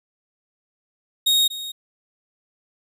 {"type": "tone with echo", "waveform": "40% pulse", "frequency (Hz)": 3741, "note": "A#7", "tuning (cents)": 5, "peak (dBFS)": -14, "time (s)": [1.26, 1.48], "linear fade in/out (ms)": 10, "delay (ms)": 240, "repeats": 1, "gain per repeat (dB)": -14, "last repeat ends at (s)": 1.72, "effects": []}